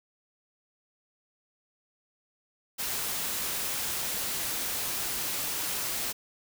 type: noise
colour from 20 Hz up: white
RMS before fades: -32 dBFS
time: 2.78-6.13 s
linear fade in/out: 20 ms
effects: none